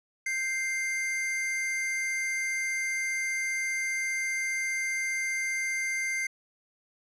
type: tone pair together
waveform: square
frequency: 1569.5 / 2095 Hz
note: G6 / C7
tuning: +2 / +2 cents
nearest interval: perfect fourth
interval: 500 cents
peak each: -40 / -29 dBFS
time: 0.26-6.27 s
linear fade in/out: 5 ms
effects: low-pass 10000 Hz 12 dB/octave